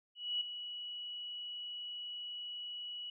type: tone with ADSR envelope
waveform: sine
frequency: 2932 Hz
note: F#7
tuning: 16 cents flat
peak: -31 dBFS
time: 0.15-3.1 s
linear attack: 260 ms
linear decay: 5 ms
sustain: -10 dB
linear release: 4 ms
effects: none